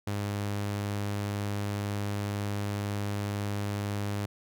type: tone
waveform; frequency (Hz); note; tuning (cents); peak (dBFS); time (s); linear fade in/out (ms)
sawtooth; 102; G#2; -31; -26; 0.07-4.26; 5
effects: none